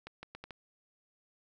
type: accelerating click train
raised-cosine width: 0.3 ms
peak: -28 dBFS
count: 5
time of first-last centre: 0.07-0.508 s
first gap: 160 ms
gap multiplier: 0.75
effects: none